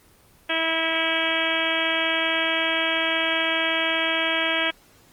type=harmonic tone; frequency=325.4 Hz; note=E4; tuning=22 cents flat; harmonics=1 / 2 / 3 / 4 / 5 / 6 / 7 / 8 / 9 / 10; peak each=-32 / -29 / -33 / -33 / -28 / -31 / -27 / -31 / -31 / -28 dBFS; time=0.49-4.71 s; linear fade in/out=10 ms; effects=pink hiss -55 dBFS RMS until 5.12 s + Opus 24 kbps